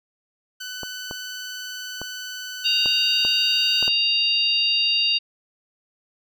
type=tone with vibrato; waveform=15% pulse; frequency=1500 Hz; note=F#6; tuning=23 cents sharp; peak=-25 dBFS; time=0.6-3.89 s; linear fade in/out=10 ms; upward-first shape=sine; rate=20 Hz; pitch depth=15 cents each way
type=clicks; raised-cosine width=1 ms; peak=-18 dBFS; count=7; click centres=0.833 / 1.111 / 2.016 / 2.859 / 3.25 / 3.827 / 3.879 s
type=harmonic tone; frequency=932.3 Hz; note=A#5; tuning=in tune; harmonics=3 / 4 / 5; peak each=-20 / -25 / -23 dBFS; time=2.64-5.19 s; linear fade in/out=20 ms
effects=none